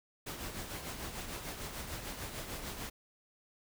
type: noise with tremolo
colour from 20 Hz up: pink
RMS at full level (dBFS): -40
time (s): 0.26-2.9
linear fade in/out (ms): 10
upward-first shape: triangle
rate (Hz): 6.7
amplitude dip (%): 55
effects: none